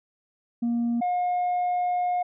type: tone pair in turn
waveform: sine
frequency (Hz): 235.9 / 716.8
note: A#3 / F5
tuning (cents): +21 / +45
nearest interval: octave + perfect fifth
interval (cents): 1924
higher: second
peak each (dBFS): -20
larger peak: neither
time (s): 0.62-1.01 / 1.01-2.23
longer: second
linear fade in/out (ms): 10
effects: tanh soft clip ceiling -21 dBFS